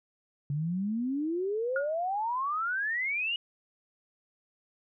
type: exponential sweep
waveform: sine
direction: up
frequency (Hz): 139.2 to 2924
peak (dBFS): -28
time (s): 0.5-3.36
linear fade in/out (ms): 2
type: tone with exponential decay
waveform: sine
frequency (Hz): 1434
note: F6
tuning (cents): +45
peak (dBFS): -26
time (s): 1.76-1.94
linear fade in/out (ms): 2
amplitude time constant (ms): 38
effects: none